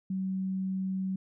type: tone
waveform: sine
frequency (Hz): 189.5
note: F#3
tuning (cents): +42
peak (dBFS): -29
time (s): 0.1-1.16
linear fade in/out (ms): 5
effects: none